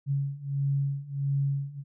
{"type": "beating tone pair", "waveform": "sine", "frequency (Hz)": [138.59, 140.09], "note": ["C#3", "C#3"], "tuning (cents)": [0, 19], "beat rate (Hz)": 1.5, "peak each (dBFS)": [-30, -28], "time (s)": [0.06, 1.84], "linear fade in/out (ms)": 50, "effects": []}